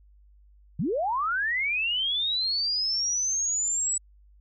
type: linear sweep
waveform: sine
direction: up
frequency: 123.3 to 7902 Hz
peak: -24 dBFS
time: 0.79-3.98 s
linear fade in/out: 5 ms
effects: added 50 Hz sine -53 dBFS peak until 4.4 s